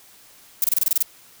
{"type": "noise bursts", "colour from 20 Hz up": "violet", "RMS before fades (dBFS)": -18, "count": 9, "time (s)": [0.62, 1.026], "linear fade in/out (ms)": 2, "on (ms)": 22, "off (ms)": 26, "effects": ["white hiss -50 dBFS RMS until 1.4 s"]}